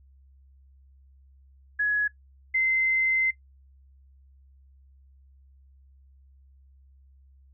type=tone pair in turn; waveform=sine; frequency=1682 / 2069 Hz; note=G#6 / C7; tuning=+22 / -20 cents; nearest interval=major third; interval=358 cents; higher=second; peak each=-21 dBFS; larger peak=neither; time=1.79-2.08 / 2.54-3.31 s; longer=second; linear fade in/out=10 ms; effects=noise-tail reverb RT60 0.1 s tail -19 dB re dry + added 67 Hz sine -53 dBFS peak until 7.53 s